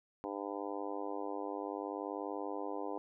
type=harmonic tone; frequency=100.6 Hz; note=G2; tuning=45 cents sharp; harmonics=3 / 4 / 5 / 6 / 7 / 8 / 9 / 10; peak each=-43 / -44 / -44 / -49 / -47 / -47 / -48 / -49 dBFS; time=0.24-2.98 s; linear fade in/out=0 ms; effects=none